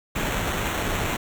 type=noise with sample-and-hold; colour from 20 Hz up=pink; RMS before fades=-26 dBFS; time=0.15-1.17 s; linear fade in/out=10 ms; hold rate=4900 Hz; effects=none